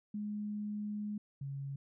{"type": "tone pair in turn", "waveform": "sine", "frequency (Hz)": [208.8, 138.39], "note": ["G#3", "C#3"], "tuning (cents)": [10, -3], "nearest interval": "perfect fifth", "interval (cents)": 713, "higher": "first", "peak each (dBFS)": [-36, -38], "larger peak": "first", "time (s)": [[0.14, 1.18], [1.41, 1.76]], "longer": "first", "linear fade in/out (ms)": 5, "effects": []}